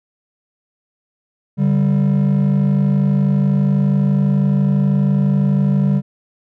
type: tone pair together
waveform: triangle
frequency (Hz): 143.45 / 195.6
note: D3 / G3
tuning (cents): -40 / -4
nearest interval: perfect fourth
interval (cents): 536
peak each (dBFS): -12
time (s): 1.57-6.02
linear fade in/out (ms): 50
effects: tanh soft clip ceiling -6 dBFS